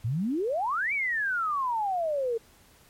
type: exponential two-way sweep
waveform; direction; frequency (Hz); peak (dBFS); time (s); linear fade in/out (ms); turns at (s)
sine; up then down; 103.83 to 2349 to 445.2; -25; 0.04-2.38; 10; 0.93
effects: pink hiss -58 dBFS RMS until 2.89 s + MP3 64 kbps